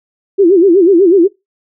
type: tone with vibrato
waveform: sine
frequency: 364.1 Hz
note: F#4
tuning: 28 cents flat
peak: -4 dBFS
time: 0.38-1.28 s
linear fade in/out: 20 ms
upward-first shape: sine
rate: 8.1 Hz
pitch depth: 180 cents each way
effects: noise-tail reverb RT60 0.2 s tail -24 dB re dry